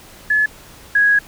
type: tone pair in turn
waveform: sine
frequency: 1713 / 1659.4 Hz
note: A6 / G#6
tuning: -47 / -2 cents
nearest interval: minor second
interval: 55 cents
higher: first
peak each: -12 / -10 dBFS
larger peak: second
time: 0.3-0.46 / 0.95-1.19 s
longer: second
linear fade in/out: 5 ms
effects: pink hiss -42 dBFS RMS until 1.27 s